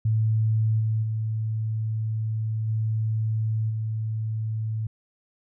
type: tone with level steps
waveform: sine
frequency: 110 Hz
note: A2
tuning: in tune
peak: -19 / -21 / -24 / -22 / -25 dBFS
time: 0.05-4.87 s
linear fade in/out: 5 ms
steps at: 0.79 / 1.02 / 2.67 / 3.69 s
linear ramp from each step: 20 ms
effects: none